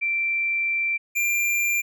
sine / square tone pair in turn, 2349 / 2380 Hz, D7 / D7, 0 / +22 cents, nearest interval unison, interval 22 cents, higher second, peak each -21 dBFS, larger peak neither, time 0.01-0.98 / 1.15-1.82 s, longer first, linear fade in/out 20 ms, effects none

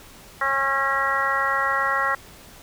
harmonic tone, 272.6 Hz, C#4, 29 cents flat, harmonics 2 / 3 / 4 / 5 / 6 / 7, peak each -31 / -30 / -25 / -25 / -29 / -25 dBFS, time 0.41-2.15 s, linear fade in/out 5 ms, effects pink hiss -46 dBFS RMS until 2.62 s

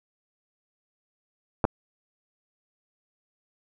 clicks, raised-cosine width 1 ms, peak -7 dBFS, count 2, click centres 1.642 / 1.651 s, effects none

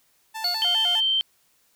sawtooth tone with vibrato, 791 Hz, G5, 15 cents sharp, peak -27 dBFS, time 0.34-1.01 s, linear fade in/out 20 ms, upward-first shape square, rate 4.9 Hz, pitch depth 190 cents each way
triangle tone with exponential decay, 4435 Hz, C#8, in tune, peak -19 dBFS, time 0.44-1.23 s, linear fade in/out 5 ms, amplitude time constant 170 ms
sine tone, 3123 Hz, G7, 7 cents flat, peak -19 dBFS, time 0.62-1.21 s, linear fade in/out 0 ms
effects white hiss -64 dBFS RMS until 1.75 s

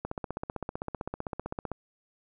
click train, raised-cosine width 1 ms, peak -19 dBFS, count 27, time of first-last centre 0.05-1.717 s, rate 15.6 Hz, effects none

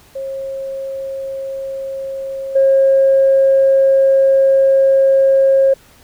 sine tone with level steps, 540 Hz, C#5, 45 cents flat, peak -21 / -7 dBFS, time 0.15-5.74 s, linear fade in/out 10 ms, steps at 2.55 s, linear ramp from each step 10 ms, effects tanh soft clip ceiling -3 dBFS + pink hiss -47 dBFS RMS until 6.03 s

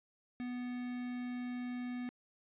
triangle tone with quantisation, 246.9 Hz, B3, in tune, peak -36 dBFS, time 0.4-2.09 s, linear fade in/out 0 ms, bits 8, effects resampled to 8000 Hz

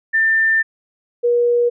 sine tone pair in turn, 1790 / 479.5 Hz, A6 / A#4, +29 / +49 cents, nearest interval octave + major seventh, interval 2280 cents, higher first, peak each -12 dBFS, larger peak neither, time 0.13-0.63 / 1.23-1.7 s, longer first, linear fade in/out 20 ms, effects none

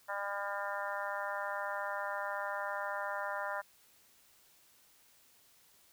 harmonic tone, 200.8 Hz, G3, 42 cents sharp, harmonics 3 / 4 / 5 / 6 / 7 / 8 / 9, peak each -41 / -43 / -41 / -47 / -42 / -46 / -44 dBFS, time 0.08-3.62 s, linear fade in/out 20 ms, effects white hiss -65 dBFS RMS until 5.92 s

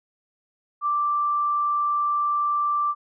sine tone, 1174.7 Hz, D6, in tune, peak -20 dBFS, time 0.81-2.95 s, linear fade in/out 50 ms, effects none

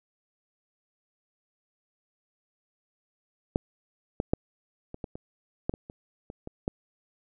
clicks, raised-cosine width 2 ms, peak -10 / -13 / -9 / -25 / -21 / -25 / -13 / -22 / -28 / -26 / -24 / -14 dBFS, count 12, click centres 3.559 / 4.201 / 4.335 / 4.944 / 5.042 / 5.155 / 5.695 / 5.739 / 5.899 / 6.301 / 6.474 / 6.679 s, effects none

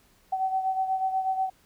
sine beating tone pair, 759 / 767.2 Hz, F#5 / G5, +44 / -37 cents, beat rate 8.2 Hz, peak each -25 / -32 dBFS, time 0.32-1.5 s, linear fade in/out 10 ms, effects pink hiss -62 dBFS RMS until 1.65 s

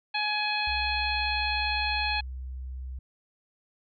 harmonic tone, 841 Hz, G#5, 22 cents sharp, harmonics 1 / 2 / 3 / 4 / 5, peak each -31 / -34 / -30 / -36 / -33 dBFS, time 0.14-2.21 s, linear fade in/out 10 ms
sine tone, 64.3 Hz, C2, 30 cents flat, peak -34 dBFS, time 0.67-2.99 s, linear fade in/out 5 ms
effects none

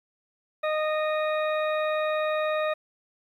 harmonic tone with a mistuned harmonic, 617 Hz, D#5, 15 cents flat, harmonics 1 / 2 / 3 / 4 / 6, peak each -25 / -31 / -35 / -37 / -41 dBFS, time 0.63-2.74 s, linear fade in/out 10 ms, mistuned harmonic 6, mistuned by +32 cents, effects 10-bit

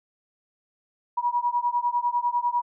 sine beating tone pair, 960 / 970 Hz, B5 / B5, -49 / -31 cents, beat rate 10 Hz, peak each -25 dBFS, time 1.17-2.62 s, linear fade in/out 10 ms, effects none

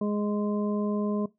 harmonic tone, 207.7 Hz, G#3, in tune, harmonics 1 / 2 / 3 / 5, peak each -26 / -32 / -36 / -40 dBFS, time 0.01-1.26 s, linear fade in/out 5 ms, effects noise-tail reverb RT60 0.2 s tail -20 dB re dry

